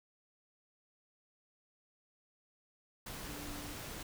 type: tone in noise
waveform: sine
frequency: 292.1 Hz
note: D4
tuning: 9 cents flat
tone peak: -48 dBFS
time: 3.27-3.73 s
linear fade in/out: 5 ms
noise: pink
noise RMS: -45 dBFS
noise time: 3.06-4.03 s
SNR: -6 dB
effects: none